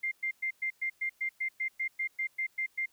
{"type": "tone bursts", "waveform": "sine", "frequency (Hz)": 2100, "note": "C7", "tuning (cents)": 6, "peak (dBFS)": -29, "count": 15, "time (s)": [0.03, 2.86], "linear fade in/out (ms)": 10, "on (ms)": 86, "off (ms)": 110, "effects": ["white hiss -68 dBFS RMS until 2.92 s"]}